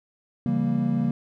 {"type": "chord", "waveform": "triangle", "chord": "C# diminished seventh", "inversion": "none", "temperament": "equal with one note detuned", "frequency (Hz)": [138.59, 168.67, 196, 233.1], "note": ["C#3", "E3", "G3", "Bb3"], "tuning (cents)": [0, 40, 0, 0], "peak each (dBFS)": [-26, -27, -26, -22], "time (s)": [0.46, 1.11], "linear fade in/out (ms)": 2, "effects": []}